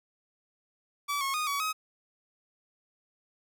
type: tone with pitch steps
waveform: sawtooth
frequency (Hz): 1149 / 1091 / 1235 / 1132 / 1267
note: D6 / C#6 / D#6 / C#6 / D#6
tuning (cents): -38 / -28 / -13 / +36 / +31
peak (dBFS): -25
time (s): 1.08-1.73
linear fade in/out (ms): 20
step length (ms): 130
effects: none